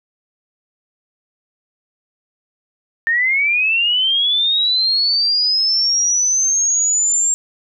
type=linear sweep; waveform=sine; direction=up; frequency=1796 to 7459 Hz; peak=-13 dBFS; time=3.07-7.34 s; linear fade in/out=0 ms; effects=none